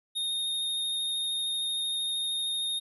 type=tone with vibrato; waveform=square; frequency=3694 Hz; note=A#7; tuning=16 cents flat; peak=-29 dBFS; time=0.15-2.8 s; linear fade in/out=20 ms; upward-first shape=sine; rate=13 Hz; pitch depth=12 cents each way; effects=none